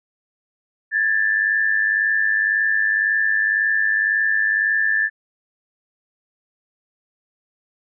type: tone pair together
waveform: sine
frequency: 1661.2 / 1763.1 Hz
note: G#6 / A6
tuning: 0 / +3 cents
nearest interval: minor second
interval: 103 cents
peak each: -22 / -17 dBFS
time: 0.91-5.1 s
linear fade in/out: 50 ms
effects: none